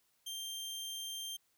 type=tone; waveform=sawtooth; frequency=3168 Hz; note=G7; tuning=18 cents sharp; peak=-37 dBFS; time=0.26-1.37 s; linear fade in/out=10 ms; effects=white hiss -75 dBFS RMS until 1.57 s